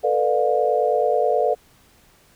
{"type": "chord", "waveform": "sine", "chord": "B half-diminished seventh", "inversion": "third", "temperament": "just", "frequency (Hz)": [444.5, 493.9, 592.7, 711.2], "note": ["A4", "B4", "D5", "F5"], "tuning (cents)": [18, 0, 16, 31], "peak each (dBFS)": -22, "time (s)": [0.03, 1.55], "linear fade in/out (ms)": 20, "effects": ["pink hiss -55 dBFS RMS until 2.35 s"]}